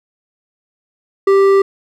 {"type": "tone with hard clipping", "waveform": "triangle", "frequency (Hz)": 392, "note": "G4", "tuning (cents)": 0, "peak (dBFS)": -9, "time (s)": [1.27, 1.62], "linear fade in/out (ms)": 5, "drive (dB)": 12, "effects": []}